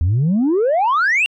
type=exponential sweep; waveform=sine; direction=up; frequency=77.78 to 2837 Hz; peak=-11 dBFS; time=0.01-1.26 s; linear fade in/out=0 ms; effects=tanh soft clip ceiling -11 dBFS